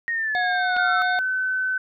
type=linear sweep; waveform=sine; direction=down; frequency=1877 to 1300 Hz; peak=-22 dBFS; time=0.08-1.02 s; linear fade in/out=0 ms
type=harmonic tone; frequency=726 Hz; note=F#5; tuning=33 cents flat; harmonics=1 / 3 / 5 / 6; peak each=-23 / -36 / -35 / -39 dBFS; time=0.35-1.19 s; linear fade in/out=0 ms
type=clicks; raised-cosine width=0.3 ms; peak=-20 dBFS; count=2; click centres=0.764 / 0.768 s
type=tone; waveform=sine; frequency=1518 Hz; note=F#6; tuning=44 cents sharp; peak=-21 dBFS; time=0.78-1.78 s; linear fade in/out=5 ms
effects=none